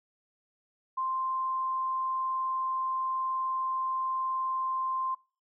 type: tone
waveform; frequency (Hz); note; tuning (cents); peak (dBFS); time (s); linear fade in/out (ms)
sine; 1046.5; C6; 0; -28; 0.97-5.15; 10
effects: noise-tail reverb RT60 0.4 s tail -25 dB re dry